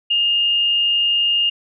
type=tone with amplitude modulation; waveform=sine; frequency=2830 Hz; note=F7; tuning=22 cents sharp; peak=-13 dBFS; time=0.1-1.5 s; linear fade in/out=10 ms; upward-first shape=sine; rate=188 Hz; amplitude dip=25%; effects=none